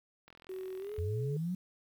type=click train; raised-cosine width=0.3 ms; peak=-39 dBFS; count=31; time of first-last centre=0.28-0.988 s; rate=42.4 Hz
type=tone with pitch glide; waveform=sine; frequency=375.4 to 426.3 Hz; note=F#4 to G#4; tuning=+25 to +45 cents; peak=-38 dBFS; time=0.49-1.37 s; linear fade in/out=5 ms; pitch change=+220 cents; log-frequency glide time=0.78-0.94 s
type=linear sweep; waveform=sine; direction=up; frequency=80.5 to 187.6 Hz; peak=-32 dBFS; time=0.98-1.55 s; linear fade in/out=5 ms
effects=10-bit